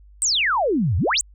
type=exponential two-way sweep; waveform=sine; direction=down then up; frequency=8630 to 77.78 to 8630 Hz; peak=-17 dBFS; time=0.22-1.21 s; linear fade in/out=0 ms; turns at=0.97 s; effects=added 50 Hz sine -45 dBFS peak until 1.34 s